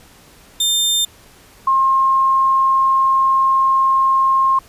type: tone pair in turn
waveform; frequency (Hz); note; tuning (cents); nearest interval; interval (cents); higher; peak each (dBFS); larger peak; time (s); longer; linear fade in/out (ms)
sawtooth / sine; 3600 / 1067.5; A7 / C6; +39 / +34; octave + major sixth; 2105; first; -11; neither; 0.6-1.05 / 1.67-4.59; second; 5
effects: pink hiss -46 dBFS RMS until 4.68 s + resampled to 32000 Hz